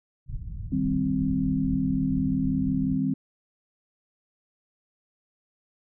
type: low-pass noise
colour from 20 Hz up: pink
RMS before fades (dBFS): -35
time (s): 0.26-2.99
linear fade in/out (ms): 50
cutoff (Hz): 140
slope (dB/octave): 24
type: chord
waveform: sine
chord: C minor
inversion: first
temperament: equal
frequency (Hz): 155.56 / 196 / 261.6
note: Eb3 / G3 / C4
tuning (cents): 0 / 0 / 0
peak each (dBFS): -29 / -28 / -25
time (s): 0.72-3.14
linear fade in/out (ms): 5
effects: none